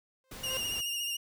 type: tone with exponential growth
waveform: sawtooth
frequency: 523.3 Hz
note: C5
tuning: in tune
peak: -30 dBFS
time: 0.24-0.57 s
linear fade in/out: 0 ms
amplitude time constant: 70 ms
type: noise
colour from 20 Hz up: pink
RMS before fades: -45 dBFS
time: 0.31-0.81 s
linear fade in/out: 5 ms
type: tone with vibrato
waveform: sawtooth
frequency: 2830 Hz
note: F7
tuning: 22 cents sharp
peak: -29 dBFS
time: 0.43-1.17 s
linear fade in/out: 10 ms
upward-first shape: sine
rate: 14 Hz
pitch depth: 37 cents each way
effects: none